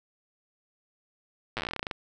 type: slowing click train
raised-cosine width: 0.3 ms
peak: -15 dBFS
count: 17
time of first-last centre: 1.57-1.912 s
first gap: 8 ms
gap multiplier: 1.12
effects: none